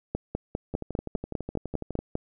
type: two click trains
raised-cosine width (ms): 2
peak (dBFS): -20 / -14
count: 16 / 11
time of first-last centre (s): 0.74-1.99 / 0.15-2.154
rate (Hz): 12 / 4.99
effects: none